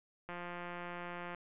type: click train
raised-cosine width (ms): 0.5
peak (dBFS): -29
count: 186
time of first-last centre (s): 0.29-1.347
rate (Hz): 175
effects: resampled to 8000 Hz